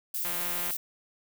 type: noise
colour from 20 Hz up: violet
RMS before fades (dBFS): -32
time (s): 0.14-0.77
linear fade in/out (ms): 5
type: click train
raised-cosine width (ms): 0.3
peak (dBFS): -22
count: 81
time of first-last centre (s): 0.25-0.707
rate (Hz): 175
effects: none